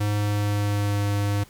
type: tone with pitch glide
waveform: square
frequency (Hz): 103.83 to 101.87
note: G#2 to G#2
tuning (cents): 0 to -33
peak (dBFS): -22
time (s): 0-1.44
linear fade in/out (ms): 10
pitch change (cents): -33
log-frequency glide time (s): 0.11-1.06
effects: pink hiss -52 dBFS RMS until 1.49 s